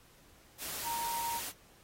sine tone in noise, 932.3 Hz, A#5, in tune, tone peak -34 dBFS, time 0.83-1.41 s, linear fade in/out 50 ms, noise white, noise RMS -40 dBFS, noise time 0.58-1.53 s, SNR +3 dB, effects pink hiss -62 dBFS RMS until 1.83 s + AAC 48 kbps

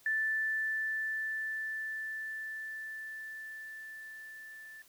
sine tone with level ramp, 1760 Hz, A6, in tune, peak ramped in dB -28 to -47 dBFS, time 0.06-4.82 s, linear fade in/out 2 ms, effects white hiss -62 dBFS RMS until 4.88 s

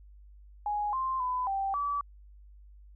sine tone with pitch steps, 831 / 1050 / 1004 / 782 / 1150 Hz, G#5 / C6 / B5 / G5 / D6, +1 / +6 / +28 / -4 / -37 cents, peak -28 dBFS, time 0.66-2.01 s, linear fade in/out 2 ms, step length 270 ms, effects added 50 Hz sine -50 dBFS peak until 2.95 s

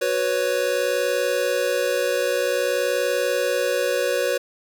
square chord, F# suspended fourth, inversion none, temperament equal, 370 / 493.9 / 554.4 Hz, F#4 / B4 / C#5, 0 / 0 / 0 cents, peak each -29 / -24 / -24 dBFS, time 0.01-4.38 s, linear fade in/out 10 ms, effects none

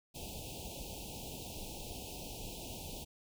pink band-stop noise, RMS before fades -45 dBFS, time 0.14-3.05 s, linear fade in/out 20 ms, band 900 to 2500 Hz, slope 96 dB/octave, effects none

